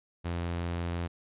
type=tone; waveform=sawtooth; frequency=85.9 Hz; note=F2; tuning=28 cents flat; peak=-27 dBFS; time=0.24-1.08 s; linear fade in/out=20 ms; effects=resampled to 8000 Hz